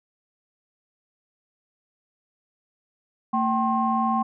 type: tone cluster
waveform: sine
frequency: 226.2 / 773 / 1068 Hz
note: A3 / G5 / C6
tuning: +48 / -24 / +35 cents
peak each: -24 dBFS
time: 3.33-4.23 s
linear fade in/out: 10 ms
effects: tanh soft clip ceiling -10 dBFS